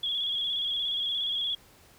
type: tone with vibrato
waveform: sine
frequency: 3345 Hz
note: G#7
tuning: 12 cents sharp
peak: -27 dBFS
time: 0.03-1.55 s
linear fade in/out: 5 ms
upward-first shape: square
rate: 17 Hz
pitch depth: 40 cents each way
effects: pink hiss -57 dBFS RMS until 1.98 s